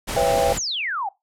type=noise; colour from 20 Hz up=pink; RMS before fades=-27 dBFS; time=0.07-0.59 s; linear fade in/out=20 ms
type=chord; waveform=sine; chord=C# half-diminished seventh; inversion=third; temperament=just; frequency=498.9 / 554.4 / 665.2 / 798.3 Hz; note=B4 / C#5 / E5 / G5; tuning=+17 / 0 / +16 / +31 cents; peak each=-22 dBFS; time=0.16-0.53 s; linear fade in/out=5 ms
type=exponential sweep; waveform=sine; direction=down; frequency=7459 to 740 Hz; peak=-23 dBFS; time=0.57-1.09 s; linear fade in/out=5 ms
effects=noise-tail reverb RT60 0.2 s tail -21 dB re dry + low-pass 12000 Hz 12 dB/octave